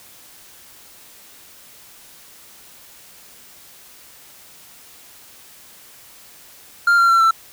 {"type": "tone with pitch steps", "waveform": "triangle", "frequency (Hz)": [1396.9, 1376.1, 1355.6, 1335.4], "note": ["F6", "F6", "E6", "E6"], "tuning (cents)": [0, -26, 48, 22], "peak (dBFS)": -9, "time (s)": [6.87, 7.31], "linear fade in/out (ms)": 5, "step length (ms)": 110, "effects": ["white hiss -45 dBFS RMS until 7.52 s"]}